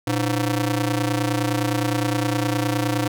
sawtooth ring-modulated tone, 207.7 Hz, G#3, in tune, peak -13 dBFS, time 0.07-3.08 s, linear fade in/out 5 ms, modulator 89 Hz, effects none

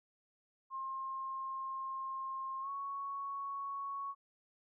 sine tone with pitch glide, 1065 to 1110.2 Hz, C6 to C#6, +30 to +2 cents, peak -38 dBFS, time 0.7-4.15 s, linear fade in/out 50 ms, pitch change +72 cents, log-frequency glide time 2.61-2.69 s, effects none

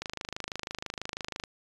click train, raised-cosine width 0.2 ms, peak -17 dBFS, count 38, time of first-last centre 0.02-1.438 s, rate 26.1 Hz, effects resampled to 24000 Hz

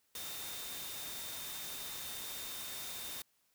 sine tone in noise, 3642 Hz, A#7, 41 cents flat, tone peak -49 dBFS, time 0.15-3.22 s, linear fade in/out 2 ms, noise white, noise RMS -44 dBFS, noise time 0.15-3.22 s, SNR -8 dB, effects white hiss -75 dBFS RMS until 3.54 s

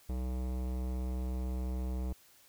sine tone with hard clipping, 63 Hz, B1, 35 cents sharp, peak -35 dBFS, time 0.09-2.13 s, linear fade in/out 5 ms, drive 18 dB, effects white hiss -62 dBFS RMS until 2.48 s

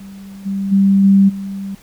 sine tone with level steps, 196 Hz, G3, in tune, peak -31 / -17 / -8 / -6 / -22 dBFS, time 0-1.75 s, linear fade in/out 5 ms, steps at 0.45 / 0.71 / 1.03 / 1.28 s, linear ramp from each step 20 ms, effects pink hiss -46 dBFS RMS until 1.82 s

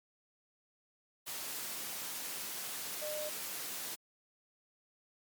sine tone in noise, 605 Hz, D#5, 49 cents flat, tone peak -38 dBFS, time 3.01-3.3 s, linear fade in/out 20 ms, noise white, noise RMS -41 dBFS, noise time 1.26-3.96 s, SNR 0 dB, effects high-pass 150 Hz 12 dB/octave + MP3 96 kbps

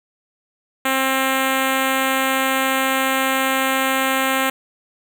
5% pulse tone with notch filter, 265.5 Hz, C4, 25 cents sharp, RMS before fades -19 dBFS, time 0.85-4.5 s, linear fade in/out 5 ms, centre 5000 Hz, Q 0.96, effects none

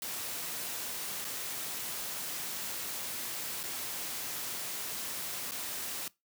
white noise with dropouts, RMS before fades -38 dBFS, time 0.02-6.08 s, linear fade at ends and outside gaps 2 ms, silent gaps 1.245-1.249 / 3.632-3.636 / 5.511-5.518 s, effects noise-tail reverb RT60 0.2 s tail -21 dB re dry + high-pass 100 Hz 12 dB/octave

